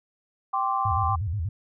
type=chord; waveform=sine; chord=G suspended fourth; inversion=none; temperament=equal with one note detuned; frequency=784 / 1046.5 / 1164.5 Hz; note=G5 / C6 / D6; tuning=0 / 0 / -15 cents; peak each=-27 dBFS; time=0.53-1.16 s; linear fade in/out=10 ms
type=tone with vibrato; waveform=sine; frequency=92 Hz; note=F#2; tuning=9 cents flat; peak=-25 dBFS; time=0.85-1.49 s; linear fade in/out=5 ms; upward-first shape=square; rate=8.3 Hz; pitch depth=220 cents each way
effects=none